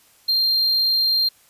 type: tone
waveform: triangle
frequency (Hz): 4186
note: C8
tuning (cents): 0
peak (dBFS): -15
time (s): 0.28-1.29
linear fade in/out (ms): 10
effects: white hiss -55 dBFS RMS until 1.49 s + resampled to 32000 Hz